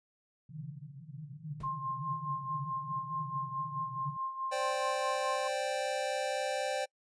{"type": "band-pass noise", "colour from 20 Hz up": "pink", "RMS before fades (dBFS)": -44, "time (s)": [0.49, 4.17], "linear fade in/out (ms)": 5, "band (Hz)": [130, 160], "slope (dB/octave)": 96}
{"type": "noise with exponential decay", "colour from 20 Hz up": "brown", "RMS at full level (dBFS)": -41, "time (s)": [1.6, 1.76], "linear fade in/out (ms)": 5, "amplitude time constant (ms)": 33}
{"type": "tone with tremolo", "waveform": "sine", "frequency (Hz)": 1059, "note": "C6", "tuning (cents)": 21, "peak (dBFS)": -32, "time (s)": [1.63, 5.48], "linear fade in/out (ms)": 10, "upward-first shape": "sine", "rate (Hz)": 4.7, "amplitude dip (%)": 65}
{"type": "chord", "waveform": "square", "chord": "C suspended second", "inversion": "none", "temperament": "equal", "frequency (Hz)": [523.3, 587.3, 784], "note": ["C5", "D5", "G5"], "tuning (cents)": [0, 0, 0], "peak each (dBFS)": -37, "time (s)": [4.51, 6.86], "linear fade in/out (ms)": 20}
{"effects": ["noise-tail reverb RT60 0.1 s tail -26 dB re dry", "resampled to 22050 Hz"]}